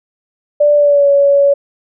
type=tone with pitch glide; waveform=sine; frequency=587.3 to 563.4 Hz; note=D5 to C#5; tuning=0 to +28 cents; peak=-6 dBFS; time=0.6-1.54 s; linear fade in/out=10 ms; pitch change=-72 cents; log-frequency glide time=0.75-1.08 s; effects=none